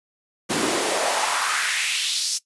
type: noise with high-pass filter sweep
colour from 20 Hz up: pink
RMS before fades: -23 dBFS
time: 0.49-2.39 s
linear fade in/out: 20 ms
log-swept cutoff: 230 to 5800 Hz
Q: 2.5
effects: noise-tail reverb RT60 0.1 s tail -18 dB re dry + resampled to 24000 Hz